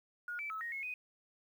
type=tone with pitch steps; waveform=sine; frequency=1438 / 2319 / 1297 / 1871 / 2175 / 2497 Hz; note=F#6 / D7 / E6 / A#6 / C#7 / D#7; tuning=-50 / -22 / -28 / +6 / -33 / +6 cents; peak=-38 dBFS; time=0.28-0.94 s; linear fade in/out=2 ms; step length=110 ms; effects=11-bit